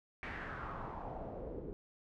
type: noise with low-pass filter sweep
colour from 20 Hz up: pink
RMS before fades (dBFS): -44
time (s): 0.23-1.73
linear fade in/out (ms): 0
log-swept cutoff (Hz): 2100 to 390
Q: 3.3
effects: none